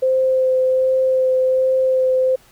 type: tone with vibrato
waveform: sine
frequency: 519 Hz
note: C5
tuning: 14 cents flat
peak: -13 dBFS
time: 0.02-2.36 s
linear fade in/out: 10 ms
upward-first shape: sine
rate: 1.3 Hz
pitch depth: 10 cents each way
effects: pink hiss -51 dBFS RMS until 2.51 s